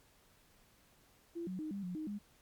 sine tone with pitch steps, 339.2 / 185.5 / 309.8 / 199.3 / 179.6 / 310.9 / 205.6 Hz, E4 / F#3 / D#4 / G3 / F3 / D#4 / G#3, +50 / +5 / -7 / +29 / +49 / -1 / -17 cents, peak -38 dBFS, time 1.35-2.19 s, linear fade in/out 20 ms, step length 120 ms, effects pink hiss -67 dBFS RMS until 2.41 s + MP3 96 kbps

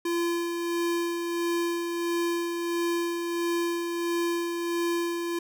square tone with tremolo, 341.9 Hz, F4, 37 cents flat, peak -25 dBFS, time 0.05-5.39 s, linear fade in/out 5 ms, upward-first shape sine, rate 1.5 Hz, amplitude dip 40%, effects none

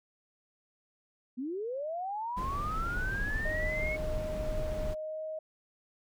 sine linear sweep, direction up, 235.4 to 2217 Hz, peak -33 dBFS, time 1.37-3.97 s, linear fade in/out 20 ms
brown noise, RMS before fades -35 dBFS, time 2.36-4.95 s, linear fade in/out 20 ms
sine tone with pitch glide, 619 to 627.6 Hz, D#5 to D#5, -9 to +15 cents, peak -35 dBFS, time 3.45-5.39 s, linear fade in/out 5 ms, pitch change +24 cents, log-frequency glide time 4.92-5.23 s
effects none

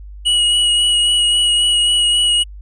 square tone with vibrato, 2910 Hz, F#7, 29 cents flat, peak -12 dBFS, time 0.25-2.44 s, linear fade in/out 20 ms, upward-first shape sine, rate 3.7 Hz, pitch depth 16 cents each way, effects added 50 Hz sine -31 dBFS peak until 2.61 s + resampled to 22050 Hz

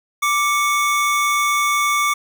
square tone pair together, 1174.4 / 2217 Hz, D6 / C#7, 0 / 0 cents, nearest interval major seventh, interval 1100 cents, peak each -18 / -21 dBFS, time 0.22-2.14 s, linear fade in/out 10 ms, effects none

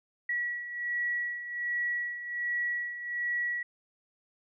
sine beating tone pair, 1929 / 1930.3 Hz, B6 / B6, -41 / -40 cents, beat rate 1.3 Hz, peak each -37 / -31 dBFS, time 0.29-3.63 s, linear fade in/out 5 ms, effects none

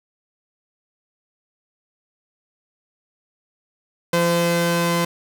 sawtooth tone pair together, 171.2 / 513 Hz, F3 / C5, -34 / -34 cents, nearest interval octave + perfect fifth, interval 1900 cents, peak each -16 dBFS, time 4.13-5.05 s, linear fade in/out 5 ms, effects none

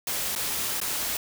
white noise with dropouts, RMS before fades -29 dBFS, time 0.07-1.17 s, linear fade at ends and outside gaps 2 ms, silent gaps 0.352-0.36 / 0.802-0.814 s, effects none

